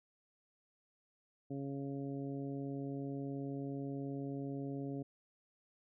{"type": "harmonic tone", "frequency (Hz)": 138.59, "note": "C#3", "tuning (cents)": 0, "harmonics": [1, 2, 3, 4, 5], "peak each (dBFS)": [-43, -41, -47, -52, -55], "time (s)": [1.5, 5.03], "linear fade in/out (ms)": 10, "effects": []}